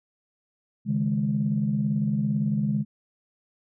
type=chord; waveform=sine; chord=C# suspended second; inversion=none; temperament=equal with one note detuned; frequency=137.71 / 155.56 / 207.7 Hz; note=C#3 / D#3 / G#3; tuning=-11 / 0 / 0 cents; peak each=-27 / -28 / -24 dBFS; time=0.85-2.85 s; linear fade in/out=50 ms; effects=tanh soft clip ceiling -13 dBFS